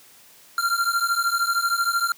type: beating tone pair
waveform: square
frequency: 1376 / 1389 Hz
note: F6 / F6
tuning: -26 / -10 cents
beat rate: 13 Hz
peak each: -24 dBFS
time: 0.58-2.12 s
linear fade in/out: 2 ms
effects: white hiss -51 dBFS RMS until 2.17 s + high-pass 100 Hz 12 dB/octave